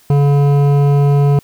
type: tone with hard clipping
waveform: sine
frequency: 142.5 Hz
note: C#3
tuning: 48 cents sharp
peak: -10 dBFS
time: 0.1-1.39 s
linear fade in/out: 2 ms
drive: 12 dB
effects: white hiss -49 dBFS RMS until 1.43 s